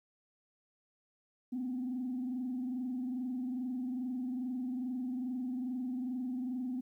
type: tone with frequency modulation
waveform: sine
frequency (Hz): 252.4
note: B3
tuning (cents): +38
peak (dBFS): -33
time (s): 1.52-6.81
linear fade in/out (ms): 10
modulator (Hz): 22.4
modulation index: 0.55
effects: tanh soft clip ceiling -30 dBFS + 12-bit